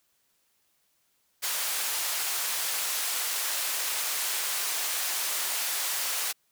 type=band-pass noise; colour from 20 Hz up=white; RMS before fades=-30 dBFS; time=1.42-6.33 s; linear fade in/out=20 ms; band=680 to 16000 Hz; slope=12 dB/octave; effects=white hiss -71 dBFS RMS until 6.51 s